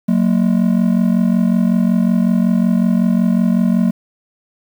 triangle ring-modulated tone, 207.7 Hz, G#3, in tune, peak -6 dBFS, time 0.08-3.91 s, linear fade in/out 10 ms, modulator 22.7 Hz, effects 7-bit

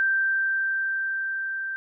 sine tone with level ramp, 1568 Hz, G6, in tune, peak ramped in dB -19 to -28 dBFS, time 0-1.76 s, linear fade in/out 0 ms, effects none

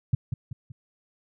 sine tone with echo, 123.6 Hz, B2, 2 cents sharp, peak -16 dBFS, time 0.13-0.15 s, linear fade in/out 5 ms, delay 190 ms, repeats 3, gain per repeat -7 dB, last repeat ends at 0.72 s, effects none

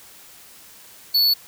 square tone, 4435 Hz, C#8, in tune, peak -15 dBFS, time 1.14-1.34 s, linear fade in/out 10 ms, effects white hiss -46 dBFS RMS until 1.47 s

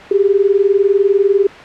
sine tone pair together, 387.7 / 407.7 Hz, G4 / G#4, -19 / -32 cents, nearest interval minor second, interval 87 cents, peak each -12 dBFS, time 0.11-1.47 s, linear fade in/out 5 ms, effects white hiss -32 dBFS RMS until 1.64 s + low-pass 2000 Hz 12 dB/octave

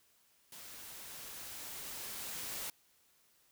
white noise with level ramp, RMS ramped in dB -51 to -41 dBFS, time 0.52-2.7 s, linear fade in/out 2 ms, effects white hiss -70 dBFS RMS until 3.51 s

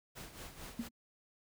pink noise with tremolo, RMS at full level -47 dBFS, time 0.15-0.89 s, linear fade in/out 20 ms, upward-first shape sine, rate 4.5 Hz, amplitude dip 65%
sine tone with exponential decay, 233.9 Hz, A#3, 6 cents sharp, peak -31 dBFS, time 0.79-0.91 s, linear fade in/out 5 ms, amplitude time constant 24 ms
effects none

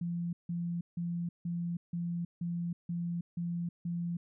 sine tone bursts, 171.9 Hz, F3, 27 cents flat, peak -32 dBFS, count 9, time 0.01-4.17 s, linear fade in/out 5 ms, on 320 ms, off 160 ms, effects none

